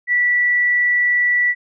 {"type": "tone", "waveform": "sine", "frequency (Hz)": 1957, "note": "B6", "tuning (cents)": -16, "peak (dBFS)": -13, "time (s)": [0.07, 1.55], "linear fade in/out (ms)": 50, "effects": []}